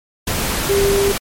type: tone in noise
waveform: sine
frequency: 398.1 Hz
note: G4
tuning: 27 cents sharp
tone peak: -13 dBFS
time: 0.69-1.12 s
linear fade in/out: 5 ms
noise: pink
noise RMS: -20 dBFS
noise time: 0.27-1.18 s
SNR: +4 dB
effects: MP3 64 kbps